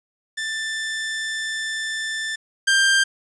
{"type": "tone pair in turn", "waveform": "sawtooth", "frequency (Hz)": [1771, 1585.9], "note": ["A6", "G6"], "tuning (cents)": [11, 20], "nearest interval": "major second", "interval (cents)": 191, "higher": "first", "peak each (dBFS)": [-21, -11], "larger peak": "second", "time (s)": [[0.37, 2.36], [2.67, 3.04]], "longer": "first", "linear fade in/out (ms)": 10, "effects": ["resampled to 22050 Hz", "8-bit"]}